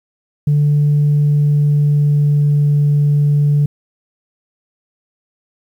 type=tone with pitch glide; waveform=sine; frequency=146.83 to 145.82 Hz; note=D3 to D3; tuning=0 to -12 cents; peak=-8 dBFS; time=0.47-3.66 s; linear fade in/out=5 ms; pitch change=-12 cents; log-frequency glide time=1.15-2.8 s; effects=tanh soft clip ceiling -7 dBFS + 8-bit